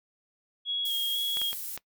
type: tone with vibrato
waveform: sine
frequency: 3300 Hz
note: G#7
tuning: 12 cents flat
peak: -27 dBFS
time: 0.65-1.54 s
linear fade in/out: 50 ms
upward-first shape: square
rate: 2 Hz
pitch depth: 17 cents each way
type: noise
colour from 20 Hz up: violet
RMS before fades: -36 dBFS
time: 0.85-1.77 s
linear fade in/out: 5 ms
type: clicks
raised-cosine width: 0.2 ms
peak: -20 dBFS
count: 4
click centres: 1.371 / 1.416 / 1.53 / 1.776 s
effects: noise-tail reverb RT60 0.1 s tail -22 dB re dry + MP3 96 kbps